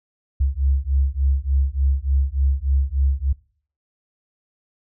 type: beating tone pair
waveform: sine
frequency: 66.6 / 70 Hz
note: C2 / C#2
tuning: +31 / +18 cents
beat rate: 3.4 Hz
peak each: -20 dBFS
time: 0.4-3.33 s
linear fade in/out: 10 ms
effects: noise-tail reverb RT60 0.5 s tail -22 dB re dry